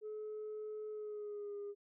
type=tone with pitch glide; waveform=sine; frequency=427.8 to 407.5 Hz; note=A4 to G#4; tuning=-49 to -33 cents; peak=-40 dBFS; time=0.01-1.75 s; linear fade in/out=50 ms; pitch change=-84 cents; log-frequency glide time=0.9-1.56 s; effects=tanh soft clip ceiling -39 dBFS